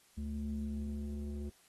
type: tone with low-pass filter sweep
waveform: square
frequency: 72.3 Hz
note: D2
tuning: 27 cents flat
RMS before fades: -39 dBFS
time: 0.17-1.5 s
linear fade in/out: 10 ms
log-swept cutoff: 190 to 310 Hz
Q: 4
effects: white hiss -66 dBFS RMS until 1.68 s + AAC 32 kbps